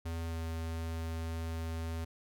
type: tone with pitch glide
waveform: square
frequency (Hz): 82.8 to 81.9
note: E2 to E2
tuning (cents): +8 to -11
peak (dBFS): -36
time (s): 0.05-2.05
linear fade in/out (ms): 10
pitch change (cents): -19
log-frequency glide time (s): 0.28-0.34
effects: none